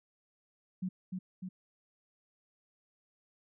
sine tone with echo, 185 Hz, F#3, in tune, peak -32 dBFS, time 0.82-0.89 s, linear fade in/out 10 ms, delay 300 ms, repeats 2, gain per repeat -3 dB, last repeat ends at 1.49 s, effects none

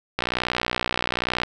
click train, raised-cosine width 0.3 ms, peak -6 dBFS, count 77, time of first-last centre 0.19-1.434 s, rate 61.1 Hz, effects none

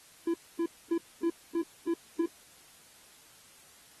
triangle tone bursts, 336.2 Hz, E4, 34 cents sharp, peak -24 dBFS, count 7, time 0.27-2.26 s, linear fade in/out 5 ms, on 70 ms, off 250 ms, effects white hiss -57 dBFS RMS until 4 s + AAC 32 kbps

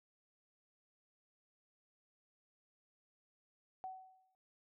sine tone with exponential decay, 753 Hz, F#5, 30 cents sharp, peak -40 dBFS, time 3.84-4.35 s, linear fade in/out 0 ms, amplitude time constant 110 ms, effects none

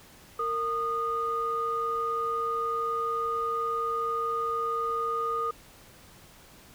sine tone pair together, 460 / 1228.9 Hz, A#4 / D#6, -23 / -22 cents, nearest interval octave + perfect fourth, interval 1701 cents, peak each -32 / -27 dBFS, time 0.39-5.51 s, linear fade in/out 5 ms, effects tanh soft clip ceiling -19 dBFS + pink hiss -53 dBFS RMS until 6.74 s

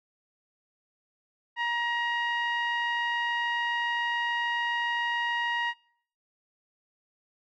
sawtooth tone with low-pass filter, 947 Hz, A#5, 27 cents sharp, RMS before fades -29 dBFS, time 1.56-5.74 s, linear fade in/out 50 ms, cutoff 2300 Hz, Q 3.5, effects noise-tail reverb RT60 0.6 s tail -23 dB re dry

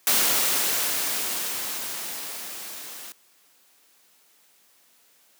white noise with level ramp, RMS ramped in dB -20 to -40 dBFS, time 0.07-3.12 s, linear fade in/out 0 ms, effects white hiss -60 dBFS RMS until 5.39 s + high-pass 200 Hz 12 dB/octave

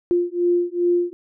sine beating tone pair, 349.2 / 351.7 Hz, F4 / F4, 0 / +12 cents, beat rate 2.5 Hz, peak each -20 dBFS, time 0.11-1.13 s, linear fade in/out 0 ms, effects none

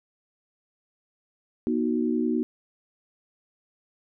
sine chord, B major, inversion none, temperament equal with one note detuned, 240.7 / 311.1 / 370 Hz, B3 / D#4 / F#4, -44 / 0 / 0 cents, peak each -25 / -27 / -29 dBFS, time 1.67-2.43 s, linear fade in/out 0 ms, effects none

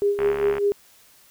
sine tone with tremolo, 405.6 Hz, G#4, 41 cents flat, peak -16 dBFS, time 0.02-0.72 s, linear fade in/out 0 ms, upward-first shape sine, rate 5 Hz, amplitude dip 65%
click train, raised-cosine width 0.5 ms, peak -15 dBFS, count 29, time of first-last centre 0.19-0.582 s, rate 71.4 Hz
effects white hiss -54 dBFS RMS until 1.3 s

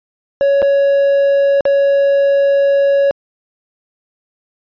triangle tone with dropouts, 558 Hz, C#5, 11 cents sharp, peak -7 dBFS, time 0.41-3.11 s, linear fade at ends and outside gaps 0 ms, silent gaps 0.619-0.626 / 1.608-1.654 s, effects resampled to 11025 Hz

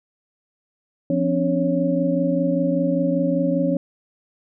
sine tone cluster, 173.7 / 260.8 / 285.9 / 555 Hz, F3 / C4 / D4 / C#5, -9 / -5 / -46 / +2 cents, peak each -23 dBFS, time 1.1-3.77 s, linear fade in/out 2 ms, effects none

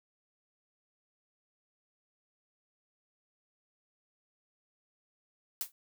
blue noise with exponential decay, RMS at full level -30 dBFS, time 5.61-5.72 s, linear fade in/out 1 ms, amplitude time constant 22 ms, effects none

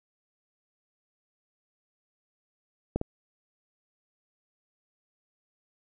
clicks, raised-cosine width 2 ms, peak -13 / -16 dBFS, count 2, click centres 2.96 / 3.014 s, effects none

